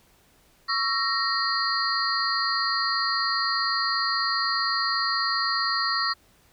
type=tone cluster; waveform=sine; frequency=1118 / 1335 / 1866 / 4225 / 4650 Hz; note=C#6 / E6 / A#6 / C8 / D8; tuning=+14 / +22 / +1 / +16 / -18 cents; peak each=-29 dBFS; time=0.68-6.14 s; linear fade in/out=20 ms; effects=pink hiss -60 dBFS RMS until 6.52 s